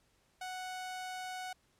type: tone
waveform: sawtooth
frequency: 740 Hz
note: F#5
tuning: in tune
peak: -36 dBFS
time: 0.41-1.53 s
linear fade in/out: 5 ms
effects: pink hiss -72 dBFS RMS until 1.79 s + low-pass 11000 Hz 12 dB/octave